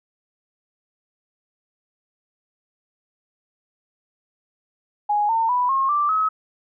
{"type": "tone with pitch steps", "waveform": "sine", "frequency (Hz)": [830.6, 905.8, 987.8, 1077.2, 1174.6, 1281], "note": ["G#5", "A#5", "B5", "C#6", "D6", "E6"], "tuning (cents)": [0, -50, 0, -50, 0, -50], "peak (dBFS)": -17, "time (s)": [5.09, 6.29], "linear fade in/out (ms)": 10, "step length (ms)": 200, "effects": []}